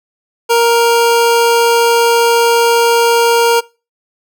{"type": "tone", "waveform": "25% pulse", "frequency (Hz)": 467.4, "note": "A#4", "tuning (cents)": 5, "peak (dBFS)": -4, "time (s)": [0.49, 3.61], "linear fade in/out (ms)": 20, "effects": ["noise-tail reverb RT60 0.3 s tail -23 dB re dry"]}